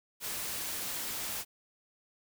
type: noise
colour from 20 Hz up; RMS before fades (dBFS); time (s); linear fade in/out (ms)
white; -37; 0.2-1.45; 50
effects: none